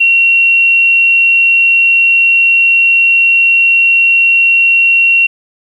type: tone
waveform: sine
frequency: 2736 Hz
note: F7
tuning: 36 cents flat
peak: -5 dBFS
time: 0-5.27 s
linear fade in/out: 10 ms
effects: 7-bit